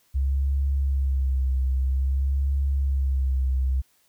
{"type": "tone with vibrato", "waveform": "sine", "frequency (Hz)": 67.1, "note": "C2", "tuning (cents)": 44, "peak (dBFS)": -20, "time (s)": [0.14, 3.82], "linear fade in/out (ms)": 20, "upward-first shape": "sine", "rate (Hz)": 0.51, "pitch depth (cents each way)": 49, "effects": ["white hiss -64 dBFS RMS until 4.08 s"]}